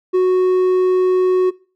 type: tone with hard clipping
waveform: sine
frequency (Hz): 368.8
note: F#4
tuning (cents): -6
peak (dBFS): -12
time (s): 0.13-1.51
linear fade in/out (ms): 20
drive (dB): 3
effects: noise-tail reverb RT60 0.4 s tail -22 dB re dry